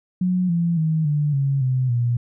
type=tone with pitch steps; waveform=sine; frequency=182.1 / 169.91 / 158.53 / 147.91 / 138.01 / 128.76 / 120.14 Hz; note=F#3 / F3 / D#3 / D3 / C#3 / C3 / B2; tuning=-27 / -47 / +33 / +13 / -7 / -27 / -47 cents; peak=-17 dBFS; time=0.21-2.17 s; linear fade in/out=5 ms; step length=280 ms; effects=none